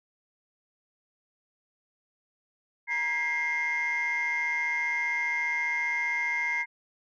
sine tone cluster, 946 / 1636 / 1963 / 2118 Hz, A#5 / G#6 / B6 / C7, +25 / -26 / -11 / +21 cents, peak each -35 / -35 / -35 / -26 dBFS, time 2.87-6.66 s, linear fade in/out 50 ms, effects tanh soft clip ceiling -21 dBFS

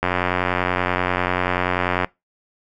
click train, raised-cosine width 0.5 ms, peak -4 dBFS, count 183, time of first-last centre 0.03-2.046 s, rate 90.3 Hz, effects noise-tail reverb RT60 0.2 s tail -22 dB re dry

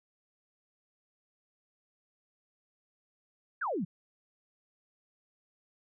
sine exponential sweep, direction down, 1735 to 151.9 Hz, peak -30 dBFS, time 3.61-3.85 s, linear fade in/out 10 ms, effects none

